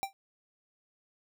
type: tone with exponential decay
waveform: square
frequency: 784 Hz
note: G5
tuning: in tune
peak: -27 dBFS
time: 0.03-0.13 s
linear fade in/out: 0 ms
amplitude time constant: 20 ms
effects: none